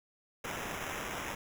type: noise with sample-and-hold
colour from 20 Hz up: white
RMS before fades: -39 dBFS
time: 0.44-1.35 s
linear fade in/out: 5 ms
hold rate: 4410 Hz
effects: none